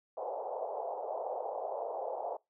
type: band-pass noise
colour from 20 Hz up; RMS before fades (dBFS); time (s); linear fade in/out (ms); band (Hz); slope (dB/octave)
pink; -38; 0.17-2.37; 5; 480 to 850; 48
effects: noise-tail reverb RT60 0.2 s tail -23 dB re dry